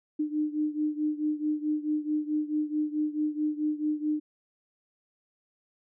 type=beating tone pair; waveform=sine; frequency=301.6 / 306.2 Hz; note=D4 / D#4; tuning=+46 / -28 cents; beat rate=4.6 Hz; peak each=-28 / -31 dBFS; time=0.19-4.2 s; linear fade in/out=10 ms; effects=none